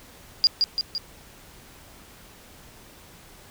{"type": "tone with echo", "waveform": "sine", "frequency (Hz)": 4833, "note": "D8", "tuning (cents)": 49, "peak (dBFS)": -13, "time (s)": [0.44, 0.47], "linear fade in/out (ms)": 0, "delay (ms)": 170, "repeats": 3, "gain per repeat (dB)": -4, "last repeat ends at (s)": 0.98, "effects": ["pink hiss -49 dBFS RMS until 3.5 s"]}